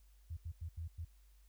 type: tone bursts at uneven times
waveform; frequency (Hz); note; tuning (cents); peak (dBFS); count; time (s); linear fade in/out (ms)
sine; 82.41; E2; 0; -40; 5; 0.3-0.37 / 0.45-0.52 / 0.61-0.69 / 0.77-0.88 / 0.98-1.05; 10
effects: added 50 Hz sine -61 dBFS peak until 1.48 s + white hiss -75 dBFS RMS until 1.48 s